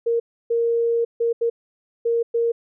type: tone bursts at uneven times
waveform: sine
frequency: 465.7 Hz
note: A#4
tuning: 2 cents flat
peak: -17 dBFS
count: 6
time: 0.06-0.2 / 0.5-1.05 / 1.2-1.33 / 1.41-1.5 / 2.05-2.23 / 2.34-2.52 s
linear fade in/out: 10 ms
effects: none